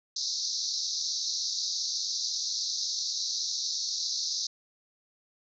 white band-pass noise, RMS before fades -32 dBFS, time 0.16-4.47 s, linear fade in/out 5 ms, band 3900 to 6200 Hz, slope 96 dB/octave, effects none

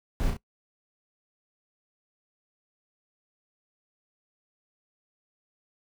brown noise with echo, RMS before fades -27 dBFS, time 0.2-0.3 s, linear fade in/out 0 ms, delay 34 ms, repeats 2, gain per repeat -4 dB, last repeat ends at 0.368 s, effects noise-tail reverb RT60 0.1 s tail -21 dB re dry

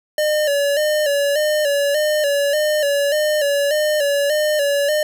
square tone with vibrato, 587.3 Hz, D5, in tune, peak -16 dBFS, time 0.18-5.03 s, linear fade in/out 2 ms, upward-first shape square, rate 1.7 Hz, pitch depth 57 cents each way, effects none

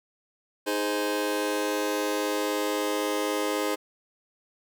sawtooth chord, Ab major, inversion second, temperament just, 311.5 / 415.3 / 519.1 Hz, Eb4 / Ab4 / C5, +2 / 0 / -14 cents, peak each -26 dBFS, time 0.66-3.76 s, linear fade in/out 20 ms, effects none

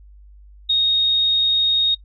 sine tone, 3729 Hz, A#7, in tune, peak -14 dBFS, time 0.69-1.95 s, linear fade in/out 10 ms, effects noise-tail reverb RT60 0.1 s tail -25 dB re dry + added 50 Hz sine -42 dBFS peak until 2.04 s

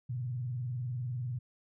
sine tone with vibrato, 123.47 Hz, B2, in tune, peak -33 dBFS, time 0.09-1.39 s, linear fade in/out 10 ms, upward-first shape sine, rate 20 Hz, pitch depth 190 cents each way, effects none

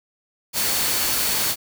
sine tone in noise, 4435 Hz, C#8, in tune, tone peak -31 dBFS, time 0.53-1.56 s, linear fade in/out 50 ms, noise white, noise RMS -22 dBFS, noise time 0.53-1.56 s, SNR -12 dB, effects none

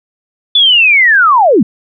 sine linear sweep, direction down, 3496 to 174.61 Hz, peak -4 dBFS, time 0.55-1.63 s, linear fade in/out 5 ms, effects none

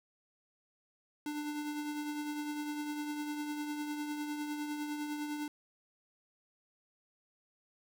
square tone with tremolo, 297.2 Hz, D4, 21 cents sharp, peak -35 dBFS, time 1.26-5.48 s, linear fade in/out 2 ms, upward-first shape triangle, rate 9.9 Hz, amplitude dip 45%, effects none

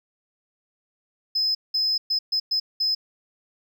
sine tone bursts at uneven times, 5100 Hz, D#8, 42 cents sharp, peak -18 dBFS, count 6, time 1.35-1.55 / 1.74-1.98 / 2.1-2.19 / 2.32-2.4 / 2.51-2.6 / 2.8-2.95 s, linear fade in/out 10 ms, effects tanh soft clip ceiling -18 dBFS + 10-bit

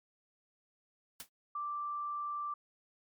white noise with exponential decay, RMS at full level -40 dBFS, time 1.2-1.29 s, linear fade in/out 1 ms, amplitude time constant 19 ms
sine tone, 1174.7 Hz, D6, in tune, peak -35 dBFS, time 1.55-2.54 s, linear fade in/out 5 ms
effects MP3 96 kbps

